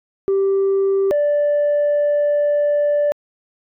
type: tone pair in turn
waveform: sine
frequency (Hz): 390.7 / 585.4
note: G4 / D5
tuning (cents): -6 / -6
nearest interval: perfect fifth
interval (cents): 700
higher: second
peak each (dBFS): -12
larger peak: neither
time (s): 0.28-1.11 / 1.11-3.12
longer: second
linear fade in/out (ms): 0
effects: tanh soft clip ceiling -12 dBFS